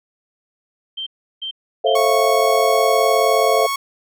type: tone bursts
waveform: sine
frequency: 3136 Hz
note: G7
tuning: in tune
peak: -24 dBFS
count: 3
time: 0.97-1.958 s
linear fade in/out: 10 ms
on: 96 ms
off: 350 ms
type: chord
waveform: sine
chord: F major seventh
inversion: first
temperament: equal with one note detuned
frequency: 440 / 534.9 / 659.3 / 698.5 Hz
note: A4 / C5 / E5 / F5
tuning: 0 / +38 / 0 / 0 cents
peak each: -19 dBFS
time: 1.84-3.67 s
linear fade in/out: 10 ms
type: tone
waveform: sawtooth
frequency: 1105 Hz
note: C#6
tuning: 6 cents flat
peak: -16 dBFS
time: 1.95-3.76 s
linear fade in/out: 5 ms
effects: none